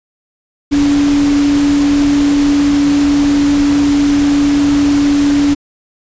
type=tone in noise; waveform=sine; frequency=286.6 Hz; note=D4; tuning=42 cents flat; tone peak=-8 dBFS; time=0.71-5.55 s; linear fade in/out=20 ms; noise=pink; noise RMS=-22 dBFS; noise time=0.71-5.55 s; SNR=+11 dB; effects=resampled to 16000 Hz